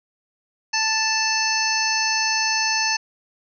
harmonic tone, 880 Hz, A5, in tune, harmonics 1 / 2 / 3 / 5 / 6 / 7, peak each -26 / -26 / -26 / -26 / -26 / -26 dBFS, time 0.73-2.97 s, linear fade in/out 10 ms, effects none

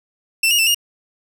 sawtooth tone with pitch steps, 2678 / 2864 / 2669 / 2849 Hz, E7 / F7 / E7 / F7, +27 / +43 / +21 / +34 cents, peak -10 dBFS, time 0.43-0.746 s, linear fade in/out 5 ms, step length 79 ms, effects none

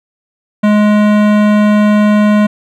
sine tone with hard clipping, 209.6 Hz, G#3, 16 cents sharp, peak -8 dBFS, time 0.63-2.47 s, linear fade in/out 10 ms, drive 18 dB, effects none

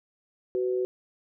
sine tone pair together, 374.1 / 499.9 Hz, F#4 / B4, +19 / +21 cents, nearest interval perfect fourth, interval 502 cents, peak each -25 / -32 dBFS, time 0.55-0.85 s, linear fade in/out 0 ms, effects none

